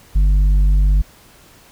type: tone with tanh clipping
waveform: triangle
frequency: 49 Hz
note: G1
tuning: in tune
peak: -11 dBFS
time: 0.15-1.02 s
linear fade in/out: 10 ms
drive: 10 dB
effects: pink hiss -47 dBFS RMS until 1.71 s